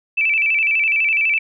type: tone with vibrato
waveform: sine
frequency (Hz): 2473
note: D#7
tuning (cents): -11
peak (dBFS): -14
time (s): 0.17-1.39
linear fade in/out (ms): 10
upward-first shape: square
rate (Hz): 12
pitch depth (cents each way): 110
effects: none